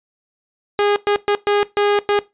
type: tone bursts at uneven times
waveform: sawtooth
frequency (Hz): 410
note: G#4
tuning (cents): -22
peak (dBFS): -10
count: 6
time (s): 0.79-0.96 / 1.07-1.16 / 1.28-1.35 / 1.47-1.63 / 1.77-1.99 / 2.09-2.19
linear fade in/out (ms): 0
effects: noise-tail reverb RT60 0.2 s tail -18 dB re dry + resampled to 8000 Hz